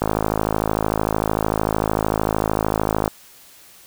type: click train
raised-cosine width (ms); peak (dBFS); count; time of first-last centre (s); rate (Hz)
1; -4; 164; 0.02-3.078; 53.3
effects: white hiss -47 dBFS RMS until 3.86 s